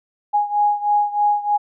sine beating tone pair, 827 / 830.2 Hz, G#5 / G#5, -8 / -1 cents, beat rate 3.2 Hz, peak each -17 / -20 dBFS, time 0.33-1.58 s, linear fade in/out 20 ms, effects none

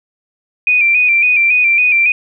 sine tone with vibrato, 2419 Hz, D#7, 49 cents flat, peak -8 dBFS, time 0.67-2.12 s, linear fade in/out 2 ms, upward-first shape square, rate 3.6 Hz, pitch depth 45 cents each way, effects none

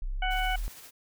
sine linear sweep, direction up, 31.49 to 40.69 Hz, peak -29 dBFS, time 0.02-0.68 s, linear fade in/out 0 ms
harmonic tone, 744 Hz, F#5, 9 cents sharp, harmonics 1 / 2 / 3 / 4, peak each -30 / -33 / -35 / -36 dBFS, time 0.22-0.56 s, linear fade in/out 5 ms
white noise with tremolo, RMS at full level -47 dBFS, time 0.3-0.91 s, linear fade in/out 20 ms, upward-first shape sine, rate 15 Hz, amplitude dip 35%
effects none

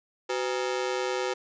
sawtooth ring-modulated tone, 440 Hz, A4, in tune, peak -20 dBFS, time 0.29-1.34 s, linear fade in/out 10 ms, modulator 64.9 Hz, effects resampled to 16000 Hz + 10-bit

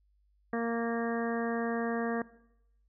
harmonic tone, 231.9 Hz, A#3, 9 cents flat, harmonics 1 / 2 / 3 / 4 / 5 / 6 / 7 / 8, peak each -32 / -34 / -38 / -47 / -41 / -51 / -42 / -43 dBFS, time 0.53-2.22 s, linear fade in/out 2 ms, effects noise-tail reverb RT60 0.8 s tail -19 dB re dry + added 50 Hz sine -66 dBFS peak until 2.88 s

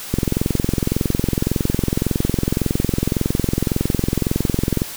click train, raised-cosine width 3 ms, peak -4 dBFS, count 103, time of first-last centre 0.14-4.819 s, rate 21.8 Hz, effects white hiss -32 dBFS RMS until 4.96 s

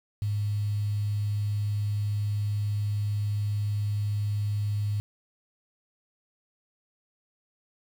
sine tone with quantisation, 103.5 Hz, G#2, 5 cents flat, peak -25 dBFS, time 0.22-5 s, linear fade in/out 0 ms, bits 8, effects none

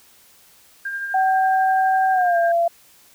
sine tone with tremolo, 1600 Hz, G6, 35 cents sharp, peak -23 dBFS, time 0.85-2.52 s, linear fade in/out 5 ms, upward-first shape sine, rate 12 Hz, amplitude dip 35%
sine tone with pitch glide, 760 to 681 Hz, F#5 to F5, +46 to -44 cents, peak -15 dBFS, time 1.14-2.68 s, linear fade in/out 5 ms, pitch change -190 cents, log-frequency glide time 2.12-2.37 s
effects white hiss -52 dBFS RMS until 3.14 s

